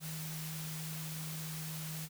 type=tone in noise; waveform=sine; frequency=157.8 Hz; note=D#3; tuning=25 cents sharp; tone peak=-41 dBFS; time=0-2.09 s; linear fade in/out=50 ms; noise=white; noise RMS=-45 dBFS; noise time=0-2.09 s; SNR=+1 dB; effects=none